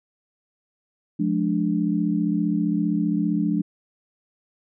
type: chord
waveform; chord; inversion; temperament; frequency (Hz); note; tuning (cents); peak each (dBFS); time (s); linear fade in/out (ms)
sine; D diminished; first; just; 176.2 / 211.4 / 293.7; F3 / Ab3 / D4; +16 / +31 / 0; -24; 1.19-3.62; 10
effects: none